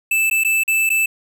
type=tone with dropouts; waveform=square; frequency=2637 Hz; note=E7; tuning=in tune; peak=-15 dBFS; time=0.11-1.06 s; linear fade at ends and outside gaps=5 ms; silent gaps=0.299-0.311 / 0.437-0.447 / 0.636-0.678 / 0.893-0.901 s; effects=none